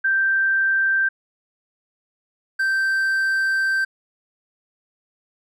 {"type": "tone pair in turn", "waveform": ["sine", "triangle"], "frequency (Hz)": [1568, 1561.3], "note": ["G6", "G6"], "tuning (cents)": [0, -7], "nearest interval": "unison", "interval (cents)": 7, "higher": "first", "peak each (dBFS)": -16, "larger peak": "neither", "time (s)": [[0.04, 1.09], [2.59, 3.85]], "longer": "second", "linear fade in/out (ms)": 10, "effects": []}